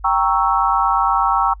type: chord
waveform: sine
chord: G diminished seventh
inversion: none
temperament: equal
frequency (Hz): 784 / 932.3 / 1108.7 / 1318.5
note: G5 / Bb5 / Db6 / Fb6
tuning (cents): 0 / 0 / 0 / 0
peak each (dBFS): -19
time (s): 0.04-1.54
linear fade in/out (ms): 10
effects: noise-tail reverb RT60 0.1 s tail -26 dB re dry + added 50 Hz sine -34 dBFS peak until 1.6 s